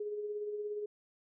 sine tone with tremolo, 417.4 Hz, G#4, 9 cents sharp, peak -34 dBFS, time 0-0.86 s, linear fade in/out 5 ms, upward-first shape sine, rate 17 Hz, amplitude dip 40%, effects none

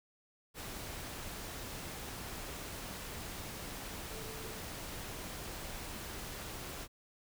sine tone in noise, 440 Hz, A4, in tune, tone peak -50 dBFS, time 4.09-4.64 s, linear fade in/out 50 ms, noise pink, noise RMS -44 dBFS, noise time 0.54-6.88 s, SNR -9 dB, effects none

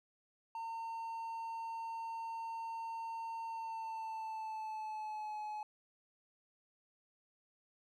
triangle tone with pitch glide, 910 to 849.1 Hz, A#5 to G#5, -42 to +38 cents, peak -38 dBFS, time 0.55-5.63 s, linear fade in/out 2 ms, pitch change -120 cents, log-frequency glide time 3.45-5.39 s, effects none

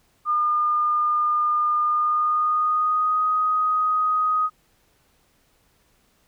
sine tone with pitch glide, 1212 to 1251.1 Hz, D#6 to D#6, -46 to +9 cents, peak -18 dBFS, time 0.25-4.5 s, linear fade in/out 50 ms, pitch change +55 cents, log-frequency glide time 1.82-3.26 s, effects pink hiss -63 dBFS RMS until 6.27 s

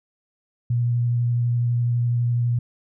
sine tone with vibrato, 120 Hz, B2, 49 cents flat, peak -18 dBFS, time 0.7-2.59 s, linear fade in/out 5 ms, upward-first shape sine, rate 12 Hz, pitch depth 12 cents each way, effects none

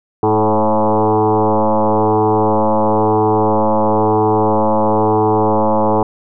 sine tone with frequency modulation, 216.5 Hz, A3, 28 cents flat, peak -10 dBFS, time 0.23-6.03 s, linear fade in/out 2 ms, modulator 108 Hz, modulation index 7.3, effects none

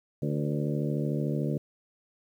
harmonic tone with a mistuned harmonic, 73.42 Hz, D2, in tune, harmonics 2 / 3 / 4 / 5 / 6 / 7 / 8, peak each -29 / -33 / -35 / -37 / -39 / -40 / -41 dBFS, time 0.22-1.58 s, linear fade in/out 5 ms, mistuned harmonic 6, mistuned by +51 cents, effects 10-bit

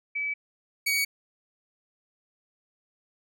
sine / sawtooth tone pair in turn, 2295 / 2253 Hz, D7 / C#7, -40 / +28 cents, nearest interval unison, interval 32 cents, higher first, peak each -27 / -20 dBFS, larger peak second, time 0.15-0.34 / 0.86-1.05 s, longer neither, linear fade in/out 10 ms, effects none

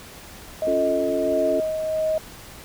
sine tone with tremolo, 629 Hz, D#5, 19 cents sharp, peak -19 dBFS, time 0.62-2.18 s, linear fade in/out 2 ms, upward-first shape sine, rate 1.5 Hz, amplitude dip 40%
sine chord, Db augmented, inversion none, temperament equal, 277.2 / 349.2 / 440 Hz, Db4 / F4 / A4, 0 / 0 / 0 cents, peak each -27 dBFS, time 0.67-1.6 s, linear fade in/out 2 ms
effects pink hiss -42 dBFS RMS until 2.64 s

